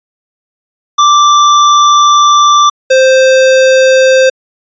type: tone pair in turn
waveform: square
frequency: 1174.7 / 523.3 Hz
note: D6 / C5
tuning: 0 / 0 cents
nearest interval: octave + major second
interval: 1400 cents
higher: first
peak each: -4 dBFS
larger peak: neither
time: 0.98-2.7 / 2.9-4.3 s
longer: first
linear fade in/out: 10 ms
effects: resampled to 16000 Hz